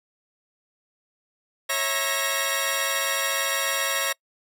10% pulse tone cluster, 548 / 654 / 937 / 1881 Hz, C#5 / E5 / A#5 / A#6, -20 / -14 / +9 / +15 cents, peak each -19 / -22 / -27 / -18 dBFS, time 1.69-4.13 s, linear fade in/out 10 ms, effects noise-tail reverb RT60 0.1 s tail -25 dB re dry

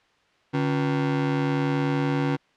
35% pulse ring-modulated tone, 210.8 Hz, G#3, 26 cents sharp, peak -17 dBFS, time 0.53-2.37 s, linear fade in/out 20 ms, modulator 65.1 Hz, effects white hiss -62 dBFS RMS until 2.56 s + low-pass 3000 Hz 12 dB/octave

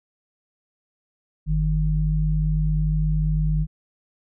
sine tone pair together, 48.78 / 155 Hz, G1 / D#3, -8 / -6 cents, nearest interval octave + minor sixth, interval 2002 cents, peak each -21 dBFS, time 1.46-3.67 s, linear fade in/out 50 ms, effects none

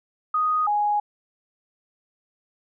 sine tone pair in turn, 1244.5 / 830.6 Hz, D#6 / G#5, 0 / 0 cents, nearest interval perfect fifth, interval 700 cents, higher first, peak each -19 dBFS, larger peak neither, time 0.34-0.67 / 0.67-1 s, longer neither, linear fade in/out 5 ms, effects none

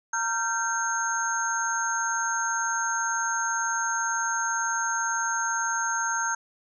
sine tone cluster, 922 / 1378 / 1556 / 6440 Hz, A#5 / F6 / G6 / G8, -19 / -24 / -13 / +46 cents, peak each -30 dBFS, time 0.13-6.35 s, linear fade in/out 5 ms, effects none

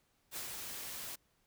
white noise with ADSR envelope, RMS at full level -41 dBFS, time 0.31-1.16 s, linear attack 53 ms, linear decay 100 ms, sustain -3 dB, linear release 14 ms, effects pink hiss -75 dBFS RMS until 1.46 s

